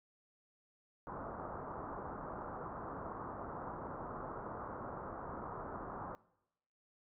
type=low-pass noise; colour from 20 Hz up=white; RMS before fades=-45 dBFS; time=1.07-6.15 s; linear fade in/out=0 ms; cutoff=1300 Hz; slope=48 dB/octave; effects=noise-tail reverb RT60 0.9 s tail -22 dB re dry